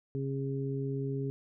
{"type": "harmonic tone", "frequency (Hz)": 136.5, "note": "C#3", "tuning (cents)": -26, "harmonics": [1, 2, 3], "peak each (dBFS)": [-33, -38, -37], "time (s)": [0.15, 1.3], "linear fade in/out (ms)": 0, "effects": []}